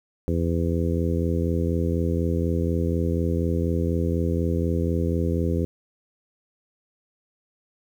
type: harmonic tone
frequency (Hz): 84.1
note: E2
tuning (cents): +35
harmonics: 1 / 2 / 3 / 4 / 5 / 6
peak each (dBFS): -24 / -27 / -29 / -30 / -31 / -32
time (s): 0.28-5.65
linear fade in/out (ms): 0
effects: 9-bit